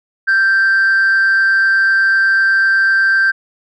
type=tone with amplitude modulation; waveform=sine; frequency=1568 Hz; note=G6; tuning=in tune; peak=-5 dBFS; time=0.27-3.32 s; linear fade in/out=20 ms; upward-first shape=sine; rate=196 Hz; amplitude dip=50%; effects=tanh soft clip ceiling -7 dBFS